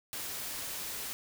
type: noise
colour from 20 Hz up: white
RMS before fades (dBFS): -39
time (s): 0.13-1.13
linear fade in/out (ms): 0
effects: none